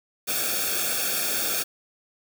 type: noise with comb filter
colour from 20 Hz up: white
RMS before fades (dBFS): -26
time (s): 0.27-1.64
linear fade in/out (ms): 20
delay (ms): 1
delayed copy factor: -1
effects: none